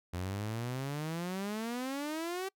sawtooth exponential sweep, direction up, 86.7 to 390 Hz, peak -31 dBFS, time 0.13-2.49 s, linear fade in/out 10 ms, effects noise-tail reverb RT60 0.1 s tail -26 dB re dry

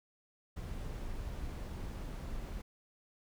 brown noise, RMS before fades -41 dBFS, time 0.56-2.62 s, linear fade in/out 10 ms, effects none

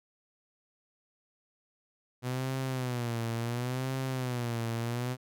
sawtooth tone with vibrato, 123.47 Hz, B2, in tune, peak -27 dBFS, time 2.22-5.17 s, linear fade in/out 50 ms, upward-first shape sine, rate 0.71 Hz, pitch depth 120 cents each way, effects none

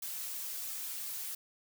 blue noise with flanger, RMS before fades -40 dBFS, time 0.02-1.35 s, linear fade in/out 5 ms, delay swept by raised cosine 2 to 5.1 ms, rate 2.9 Hz, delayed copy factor -0.6, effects none

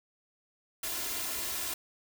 white noise with comb filter, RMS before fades -35 dBFS, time 0.83-1.74 s, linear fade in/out 5 ms, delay 2.9 ms, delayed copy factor +0.65, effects none

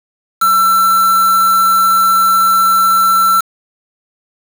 triangle tone with quantisation, 1342 Hz, E6, 31 cents sharp, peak -6 dBFS, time 0.41-3.41 s, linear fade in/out 10 ms, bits 3, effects none

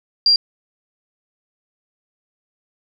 sine tone, 4759 Hz, D8, 22 cents sharp, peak -10 dBFS, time 0.26-0.36 s, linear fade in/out 2 ms, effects 8-bit

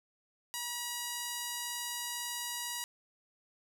5% pulse tone, 962 Hz, B5, 46 cents flat, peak -24 dBFS, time 0.54-2.84 s, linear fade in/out 0 ms, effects none

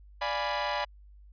sawtooth chord, D diminished seventh, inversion none, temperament equal, 587.3 / 698.5 / 830.6 / 987.8 Hz, D5 / F5 / Ab5 / Cb6, 0 / 0 / 0 / 0 cents, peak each -30 / -35 / -30 / -29 dBFS, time 0.21-0.85 s, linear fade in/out 10 ms, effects added 50 Hz sine -50 dBFS peak until 1.32 s + resampled to 11025 Hz

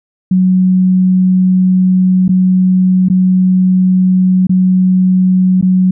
sine tone with dropouts, 185 Hz, F#3, in tune, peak -6 dBFS, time 0.31-5.91 s, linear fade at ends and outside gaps 5 ms, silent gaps 2.281-2.291 / 3.086-3.099 / 4.47-4.494 / 5.613-5.625 s, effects none

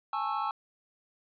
triangle chord, A major seventh, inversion third, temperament just, 825 / 880 / 1100 / 1320 Hz, G#5 / A5 / C#6 / E6, -12 / 0 / -14 / +2 cents, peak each -33 dBFS, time 0.13-0.51 s, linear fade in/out 2 ms, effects resampled to 11025 Hz

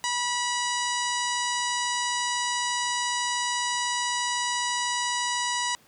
harmonic tone, 974 Hz, B5, 24 cents flat, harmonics 1 / 2 / 3 / 4 / 5 / 6 / 7 / 8 / 9, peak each -29 / -32 / -34 / -35 / -36 / -37 / -37 / -38 / -39 dBFS, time 0.04-5.75 s, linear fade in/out 0 ms, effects pink hiss -58 dBFS RMS until 5.87 s + high-pass 100 Hz 12 dB/octave

